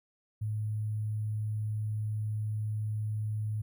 sine tone with sample-and-hold, 107.1 Hz, A2, 46 cents flat, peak -30 dBFS, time 0.41-3.62 s, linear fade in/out 10 ms, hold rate 11025 Hz, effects none

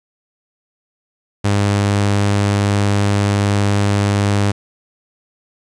sawtooth tone, 101.3 Hz, G#2, 43 cents flat, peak -9 dBFS, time 1.44-4.52 s, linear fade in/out 10 ms, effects resampled to 22050 Hz + 8-bit

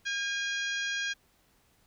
harmonic tone with a mistuned harmonic, 820 Hz, G#5, 22 cents flat, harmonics 2 / 3 / 4 / 5 / 6 / 7 / 8, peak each -32 / -39 / -37 / -44 / -45 / -44 / -46 dBFS, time 0.05-1.14 s, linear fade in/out 20 ms, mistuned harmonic 2, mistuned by -25 cents, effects pink hiss -67 dBFS RMS until 1.86 s

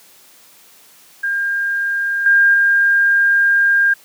sine tone with level steps, 1606 Hz, G6, 41 cents sharp, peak -16 / -8 / -10 dBFS, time 1.23-3.94 s, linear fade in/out 10 ms, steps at 2.26 / 2.54 s, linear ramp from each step 2 ms, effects white hiss -47 dBFS RMS until 4.04 s + high-pass 150 Hz 12 dB/octave

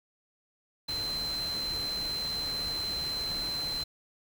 sine tone in noise, 4088 Hz, C8, 41 cents flat, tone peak -31 dBFS, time 0.88-3.84 s, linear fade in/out 10 ms, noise pink, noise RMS -41 dBFS, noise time 0.88-3.84 s, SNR +7 dB, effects none

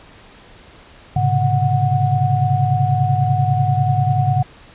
sine tone cluster, 106.3 / 130 / 140.2 / 736 Hz, G#2 / C3 / C#3 / F#5, +41 / -11 / +20 / -9 cents, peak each -19 dBFS, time 1.16-4.43 s, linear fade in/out 5 ms, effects pink hiss -44 dBFS RMS until 4.74 s + resampled to 8000 Hz

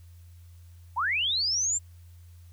sine linear sweep, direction up, 813 to 7470 Hz, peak -24 dBFS, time 0.96-1.79 s, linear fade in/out 20 ms, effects added 86 Hz sine -47 dBFS peak until 2.52 s + white hiss -65 dBFS RMS until 2.52 s

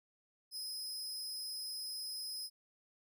sawtooth tone with amplitude modulation, 5090 Hz, D#8, 39 cents sharp, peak -35 dBFS, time 0.51-2.5 s, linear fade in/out 50 ms, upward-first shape sine, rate 264 Hz, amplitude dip 65%, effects none

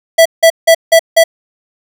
square tone bursts, 658 Hz, E5, 3 cents flat, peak -3 dBFS, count 5, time 0.18-1.24 s, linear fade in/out 10 ms, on 76 ms, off 170 ms, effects none

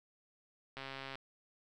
click train, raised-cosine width 0.3 ms, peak -28 dBFS, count 53, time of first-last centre 0.77-1.155 s, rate 135 Hz, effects none

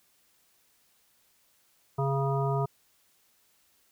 harmonic tone, 137.3 Hz, C#3, 16 cents flat, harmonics 1 / 3 / 5 / 7 / 9, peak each -27 / -32 / -34 / -35 / -37 dBFS, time 1.98-2.66 s, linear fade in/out 10 ms, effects white hiss -67 dBFS RMS until 3.91 s

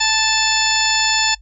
harmonic tone, 879 Hz, A5, 2 cents flat, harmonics 1 / 2 / 3 / 4 / 5 / 6 / 8, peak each -22 / -22 / -22 / -22 / -22 / -22 / -22 dBFS, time 0-1.35 s, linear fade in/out 10 ms, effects noise-tail reverb RT60 0.1 s tail -22 dB re dry + added 50 Hz sine -41 dBFS peak until 1.41 s

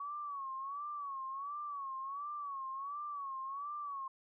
sine tone with vibrato, 1121 Hz, C#6, 19 cents sharp, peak -39 dBFS, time 0-4.08 s, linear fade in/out 5 ms, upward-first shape sine, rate 1.4 Hz, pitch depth 99 cents each way, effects none

